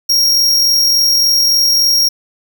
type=tone with amplitude modulation; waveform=45% pulse; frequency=5588 Hz; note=F8; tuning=in tune; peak=-8 dBFS; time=0.09-2.09 s; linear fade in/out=10 ms; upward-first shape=sine; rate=43.5 Hz; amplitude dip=25%; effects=none